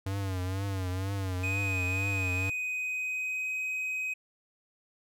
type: tone with vibrato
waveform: square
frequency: 95.1 Hz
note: F#2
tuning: 48 cents sharp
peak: -31 dBFS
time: 0.06-2.5 s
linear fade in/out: 5 ms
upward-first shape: triangle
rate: 2.1 Hz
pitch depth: 92 cents each way
type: tone with pitch glide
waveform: triangle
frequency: 2500 to 2522 Hz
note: D#7 to D#7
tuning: +8 to +23 cents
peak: -29 dBFS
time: 1.43-4.14 s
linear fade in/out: 10 ms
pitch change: +15 cents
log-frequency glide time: 2.58-3.58 s
effects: none